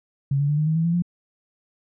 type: tone with pitch steps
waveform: sine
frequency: 138.59 / 143.23 / 148.02 / 152.98 / 158.1 / 163.39 / 168.86 / 174.51 Hz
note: C#3 / D3 / D3 / D#3 / D#3 / E3 / E3 / F3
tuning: 0 / -43 / +14 / -29 / +28 / -15 / +42 / -1 cents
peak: -18 dBFS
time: 0.31-1.022 s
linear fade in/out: 5 ms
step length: 89 ms
effects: none